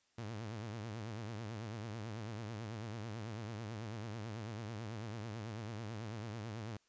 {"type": "tone with vibrato", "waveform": "sawtooth", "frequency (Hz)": 110, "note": "A2", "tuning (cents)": 0, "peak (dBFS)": -38, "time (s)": [0.18, 6.77], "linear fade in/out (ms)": 5, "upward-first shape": "triangle", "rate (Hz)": 9.1, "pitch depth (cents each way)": 160, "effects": ["white hiss -75 dBFS RMS until 6.88 s", "resampled to 16000 Hz"]}